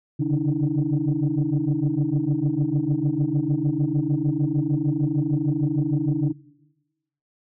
sine tone cluster, 136.6 / 143.2 / 149.8 / 291.6 / 318.4 Hz, C#3 / D3 / D3 / D4 / D#4, -25 / -43 / +35 / -12 / +40 cents, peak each -25 dBFS, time 0.19-6.33 s, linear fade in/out 20 ms, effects noise-tail reverb RT60 1.0 s tail -21 dB re dry + tanh soft clip ceiling -13 dBFS

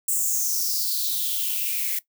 violet noise with high-pass filter sweep, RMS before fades -25 dBFS, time 0.08-1.99 s, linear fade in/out 5 ms, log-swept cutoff 8100 to 2000 Hz, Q 5.6, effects noise-tail reverb RT60 0.1 s tail -17 dB re dry

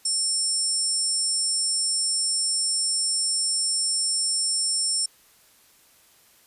sine tone cluster, 5400 / 7600 / 8820 Hz, E8 / A#8 / C#9, +41 / +33 / -10 cents, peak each -25 / -31 / -25 dBFS, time 0.05-5.06 s, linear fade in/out 5 ms, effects white hiss -57 dBFS RMS until 6.46 s + resampled to 32000 Hz

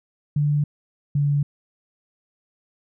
sine tone pair in turn, 146.83 / 143.81 Hz, D3 / D3, 0 / -36 cents, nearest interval unison, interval 36 cents, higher first, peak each -17 dBFS, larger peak neither, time 0.36-0.64 / 1.15-1.43 s, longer neither, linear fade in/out 5 ms, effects none

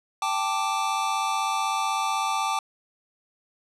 square chord, G suspended second, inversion none, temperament equal, 784 / 880 / 1174.7 Hz, G5 / A5 / D6, 0 / 0 / 0 cents, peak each -30 / -29 / -28 dBFS, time 0.22-2.59 s, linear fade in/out 2 ms, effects low-pass 9000 Hz 12 dB/octave

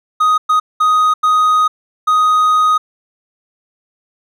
triangle tone bursts at uneven times, 1249 Hz, D#6, 6 cents sharp, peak -7 dBFS, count 5, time 0.2-0.38 / 0.49-0.6 / 0.8-1.14 / 1.23-1.68 / 2.07-2.78 s, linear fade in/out 10 ms, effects none

